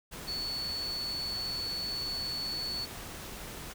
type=tone in noise; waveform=sine; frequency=4435 Hz; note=C#8; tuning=in tune; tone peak=-33 dBFS; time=0.27-2.86 s; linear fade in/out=20 ms; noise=pink; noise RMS=-43 dBFS; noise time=0.11-3.74 s; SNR=+7 dB; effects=none